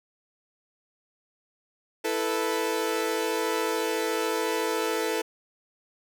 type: chord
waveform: sawtooth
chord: E suspended fourth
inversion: none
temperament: equal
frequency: 329.6 / 440 / 493.9 Hz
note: E4 / A4 / B4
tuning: 0 / 0 / 0 cents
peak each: -28 / -24 / -27 dBFS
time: 2.04-5.22 s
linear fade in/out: 10 ms
effects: none